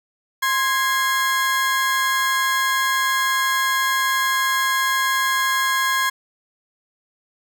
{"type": "tone pair together", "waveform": "35% pulse", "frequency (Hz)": [1051, 1648.1], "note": ["C6", "G#6"], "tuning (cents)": [7, -14], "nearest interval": "minor sixth", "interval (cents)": 779, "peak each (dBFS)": -19, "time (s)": [0.42, 6.1], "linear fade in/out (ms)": 10, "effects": []}